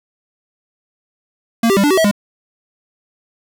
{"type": "tone with pitch steps", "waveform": "square", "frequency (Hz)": [230, 392.2, 198, 292.4, 379.7, 647, 204.4], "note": ["A#3", "G4", "G3", "D4", "F#4", "E5", "G#3"], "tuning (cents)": [-23, 1, 18, -7, 45, -32, -27], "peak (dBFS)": -11, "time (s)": [1.63, 2.113], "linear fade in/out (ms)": 5, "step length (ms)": 69, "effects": []}